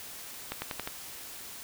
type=accelerating click train; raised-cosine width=0.3 ms; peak=-17 dBFS; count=5; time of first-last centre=0.52-0.875 s; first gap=100 ms; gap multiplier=0.92; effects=white hiss -44 dBFS RMS until 1.63 s